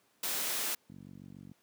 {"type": "noise", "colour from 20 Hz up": "white", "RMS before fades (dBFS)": -34, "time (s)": [0.23, 0.75], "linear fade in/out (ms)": 5}
{"type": "click train", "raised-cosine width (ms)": 5, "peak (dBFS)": -31, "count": 30, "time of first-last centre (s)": [0.9, 1.516], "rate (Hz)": 47.1}
{"effects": ["pink hiss -70 dBFS RMS until 1.62 s", "high-pass 200 Hz 12 dB/octave"]}